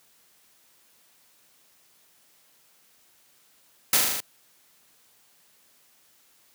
white noise with echo, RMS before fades -19 dBFS, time 3.93-3.97 s, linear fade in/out 2 ms, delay 39 ms, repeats 6, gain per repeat -2 dB, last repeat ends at 4.204 s, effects white hiss -61 dBFS RMS until 6.54 s + high-pass 100 Hz 12 dB/octave

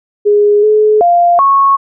sine tone with pitch steps, 413.7 / 426.9 / 696 / 1101 Hz, G#4 / G#4 / F5 / C#6, -7 / +48 / -6 / -12 cents, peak -5 dBFS, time 0.25-1.77 s, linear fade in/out 20 ms, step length 380 ms, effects none

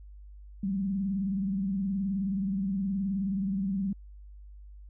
sine tone with vibrato, 194.3 Hz, G3, 15 cents flat, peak -27 dBFS, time 0.63-3.93 s, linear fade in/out 5 ms, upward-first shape triangle, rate 19 Hz, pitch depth 110 cents each way, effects added 50 Hz sine -45 dBFS peak until 4.89 s

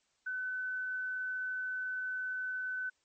sine tone, 1510 Hz, F#6, 35 cents sharp, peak -34 dBFS, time 0.26-2.9 s, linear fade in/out 10 ms, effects white hiss -75 dBFS RMS until 3.04 s + MP3 32 kbps

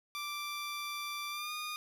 15% pulse tone with pitch glide, 1174.7 to 1221.8 Hz, D6 to D#6, 0 to -32 cents, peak -31 dBFS, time 0.15-1.76 s, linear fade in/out 0 ms, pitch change +68 cents, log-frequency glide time 1.3-1.52 s, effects 12-bit

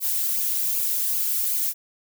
violet noise with flanger, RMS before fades -24 dBFS, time 0-1.74 s, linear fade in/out 50 ms, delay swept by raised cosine 0.52 to 3.92 ms, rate 2.6 Hz, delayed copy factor -0.7, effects none

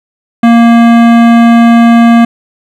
sine tone with hard clipping, 233.1 Hz, A#3, in tune, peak -3 dBFS, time 0.43-2.25 s, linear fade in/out 5 ms, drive 17 dB, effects none

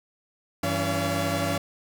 sawtooth tone cluster, 96.7 / 164.3 / 278.9 / 571 / 684 Hz, G2 / E3 / C#4 / D5 / F5, -23 / -5 / +11 / -49 / -36 cents, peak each -27 dBFS, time 0.63-1.58 s, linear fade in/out 5 ms, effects none

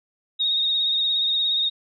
sine tone with vibrato, 3729 Hz, A#7, in tune, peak -19 dBFS, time 0.39-1.7 s, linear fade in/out 20 ms, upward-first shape sine, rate 17 Hz, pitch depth 33 cents each way, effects none

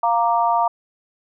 sine chord, Bb major, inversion second, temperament equal, 698.5 / 932.3 / 1174.7 Hz, F5 / Bb5 / D6, 0 / 0 / 0 cents, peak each -19 / -18 / -23 dBFS, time 0.03-0.68 s, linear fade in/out 5 ms, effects none

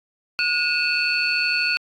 sine tone cluster, 1449 / 2509 / 2662 / 4439 Hz, F#6 / D#7 / E7 / C#8, -37 / +14 / +16 / +2 cents, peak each -24 dBFS, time 0.39-1.77 s, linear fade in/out 0 ms, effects tanh soft clip ceiling -9 dBFS + AAC 48 kbps

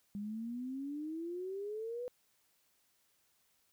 sine exponential sweep, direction up, 200 to 501 Hz, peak -38 dBFS, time 0.15-2.08 s, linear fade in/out 0 ms, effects white hiss -74 dBFS RMS until 3.72 s

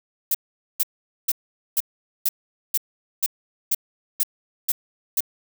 violet noise bursts, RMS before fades -20 dBFS, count 11, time 0.31-5.206 s, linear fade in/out 5 ms, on 36 ms, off 450 ms, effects none

